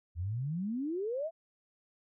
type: exponential sweep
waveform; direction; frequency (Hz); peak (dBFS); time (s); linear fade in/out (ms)
sine; up; 79.5 to 682; -32; 0.15-1.31; 50
effects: none